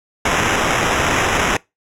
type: noise with sample-and-hold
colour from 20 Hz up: violet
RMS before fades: -17 dBFS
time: 0.25-1.57 s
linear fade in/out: 5 ms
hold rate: 4410 Hz
effects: noise-tail reverb RT60 0.2 s tail -23 dB re dry + low-pass 9000 Hz 12 dB/octave